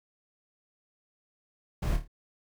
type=noise with echo; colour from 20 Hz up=brown; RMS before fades=-27 dBFS; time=1.82-1.97 s; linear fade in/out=10 ms; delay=27 ms; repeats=4; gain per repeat=-7 dB; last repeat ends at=2.078 s; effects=none